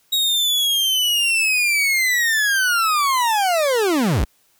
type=linear sweep; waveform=40% pulse; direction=down; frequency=3808 to 34.57 Hz; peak=-15 dBFS; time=0.12-4.25 s; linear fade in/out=10 ms; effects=white hiss -60 dBFS RMS until 4.59 s